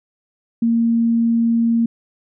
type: tone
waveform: sine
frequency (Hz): 231.1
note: A#3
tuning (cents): -15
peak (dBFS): -13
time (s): 0.62-1.86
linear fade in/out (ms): 5
effects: none